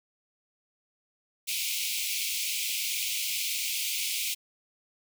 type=high-pass noise; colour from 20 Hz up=pink; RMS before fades=-31 dBFS; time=1.47-4.35 s; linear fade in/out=20 ms; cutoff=2200 Hz; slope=96 dB/octave; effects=none